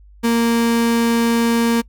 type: tone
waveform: 35% pulse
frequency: 232.3 Hz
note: A#3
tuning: 6 cents flat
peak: -12 dBFS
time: 0.23-1.82 s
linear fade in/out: 20 ms
effects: noise-tail reverb RT60 0.1 s tail -26 dB re dry + added 50 Hz sine -42 dBFS peak until 1.88 s